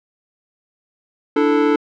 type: chord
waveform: square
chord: D suspended second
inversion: none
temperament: equal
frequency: 293.7 / 329.6 / 440 Hz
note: D4 / E4 / A4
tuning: 0 / 0 / 0 cents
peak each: -17 / -22 / -17 dBFS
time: 1.36-1.76 s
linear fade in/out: 5 ms
effects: low-pass 2000 Hz 12 dB/octave